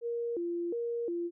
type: tone with vibrato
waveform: sine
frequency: 402.2 Hz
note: G4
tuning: 44 cents sharp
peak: -31 dBFS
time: 0.01-1.31 s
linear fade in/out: 50 ms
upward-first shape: square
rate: 1.4 Hz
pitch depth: 270 cents each way
effects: none